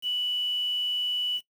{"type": "tone with quantisation", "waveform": "sine", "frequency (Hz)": 2960, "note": "F#7", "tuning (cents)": 0, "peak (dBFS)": -25, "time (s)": [0.02, 1.41], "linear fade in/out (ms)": 50, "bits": 8, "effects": ["noise-tail reverb RT60 0.1 s tail -17 dB re dry"]}